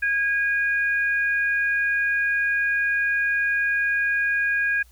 sine tone pair together, 1639 / 2449 Hz, G#6 / D#7, -23 / -28 cents, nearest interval perfect fifth, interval 695 cents, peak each -20 / -28 dBFS, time 0.02-4.83 s, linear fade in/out 10 ms, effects added 60 Hz sine -50 dBFS peak until 4.91 s + white hiss -59 dBFS RMS until 4.91 s

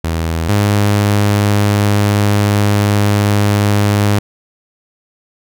sawtooth tone pair in turn, 81.9 / 102.74 Hz, E2 / G#2, -11 / -18 cents, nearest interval major third, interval 393 cents, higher second, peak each -11 / -6 dBFS, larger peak second, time 0.04-0.49 / 0.49-4.19 s, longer second, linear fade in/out 5 ms, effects none

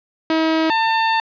sawtooth tone pair in turn, 320.2 / 897.3 Hz, D#4 / A5, +50 / +34 cents, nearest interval octave + tritone, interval 1784 cents, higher second, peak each -11 dBFS, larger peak neither, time 0.3-0.7 / 0.7-1.2 s, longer second, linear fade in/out 2 ms, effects resampled to 11025 Hz + 8-bit

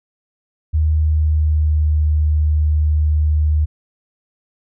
sine tone with pitch glide, 77.6 to 76.22 Hz, D#2 to D#2, -4 to -35 cents, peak -12 dBFS, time 0.73-3.66 s, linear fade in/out 20 ms, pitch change -31 cents, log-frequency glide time 0.91-1.96 s, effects none

